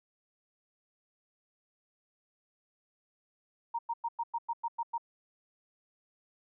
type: tone bursts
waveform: sine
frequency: 932.3 Hz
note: A#5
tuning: in tune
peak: -30 dBFS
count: 9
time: 3.74-4.981 s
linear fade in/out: 10 ms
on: 49 ms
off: 100 ms
effects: none